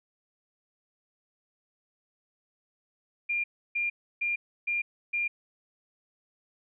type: tone bursts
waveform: sine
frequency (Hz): 2400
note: D7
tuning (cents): +37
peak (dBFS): -26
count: 5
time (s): 3.29-5.28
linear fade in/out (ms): 10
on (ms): 150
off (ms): 310
effects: none